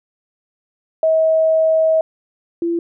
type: tone pair in turn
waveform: sine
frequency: 640 / 339 Hz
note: D#5 / E4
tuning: +49 / +49 cents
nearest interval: major seventh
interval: 1100 cents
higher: first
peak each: -11 / -16 dBFS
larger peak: first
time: 1.03-2.01 / 2.62-2.79 s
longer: first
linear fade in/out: 2 ms
effects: none